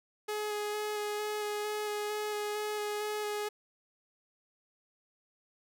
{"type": "tone with vibrato", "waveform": "sawtooth", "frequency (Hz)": 420, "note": "G#4", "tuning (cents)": 19, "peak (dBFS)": -29, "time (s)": [0.28, 3.49], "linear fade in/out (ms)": 10, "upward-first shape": "square", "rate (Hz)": 2.2, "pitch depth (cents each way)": 10, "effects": []}